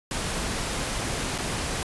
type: noise with dropouts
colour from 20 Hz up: pink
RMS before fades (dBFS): -29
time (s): 0.11-1.83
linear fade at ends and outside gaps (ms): 1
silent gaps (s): 1.38-1.385
effects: resampled to 24000 Hz